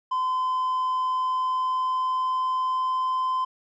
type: tone with pitch glide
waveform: triangle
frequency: 1024 to 1029.9 Hz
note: C6 to C6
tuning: -38 to -28 cents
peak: -20 dBFS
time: 0.11-3.45 s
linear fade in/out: 10 ms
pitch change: +10 cents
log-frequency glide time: 0.99-3.09 s
effects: tanh soft clip ceiling -16 dBFS + resampled to 16000 Hz